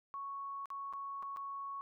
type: tone with dropouts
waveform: sine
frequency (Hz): 1108.7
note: C#6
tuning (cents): 0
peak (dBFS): -40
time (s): 0.14-1.81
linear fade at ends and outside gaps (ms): 0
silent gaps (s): 0.657-0.703 / 0.927-0.935 / 1.225-1.23 / 1.363-1.37
effects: none